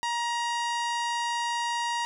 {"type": "harmonic tone", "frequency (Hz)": 945, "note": "A#5", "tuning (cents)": 23, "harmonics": [1, 2, 3, 4, 5, 6, 7, 8, 10], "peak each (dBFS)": [-28, -34, -38, -40, -42, -44, -45, -46, -48], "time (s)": [0.03, 2.05], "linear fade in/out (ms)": 0, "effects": []}